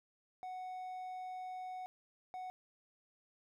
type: tone bursts at uneven times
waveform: triangle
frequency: 740 Hz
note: F#5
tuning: in tune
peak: -40 dBFS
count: 2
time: 0.43-1.86 / 2.34-2.5 s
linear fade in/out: 0 ms
effects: none